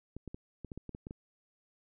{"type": "clicks", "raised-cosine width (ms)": 3, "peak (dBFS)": -29, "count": 10, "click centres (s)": [0.166, 0.277, 0.345, 0.647, 0.718, 0.776, 0.893, 0.949, 1.069, 1.109], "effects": []}